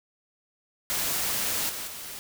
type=noise with level steps; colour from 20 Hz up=white; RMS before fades=-28 / -35 / -39 dBFS; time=0.9-2.19 s; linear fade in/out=0 ms; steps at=1.69 / 1.87 s; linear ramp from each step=5 ms; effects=none